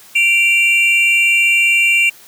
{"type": "tone pair together", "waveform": "triangle", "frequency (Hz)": [2349, 2765], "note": ["D7", "F7"], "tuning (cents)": [0, -18], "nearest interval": "minor third", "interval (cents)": 282, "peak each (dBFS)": -11, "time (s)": [0.15, 2.1], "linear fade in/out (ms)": 10, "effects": ["white hiss -42 dBFS RMS until 2.27 s", "high-pass 100 Hz 12 dB/octave"]}